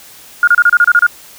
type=tone bursts; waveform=sine; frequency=1424 Hz; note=F6; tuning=33 cents sharp; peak=-4 dBFS; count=9; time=0.43-1.066 s; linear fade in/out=2 ms; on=44 ms; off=30 ms; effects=white hiss -38 dBFS RMS until 1.38 s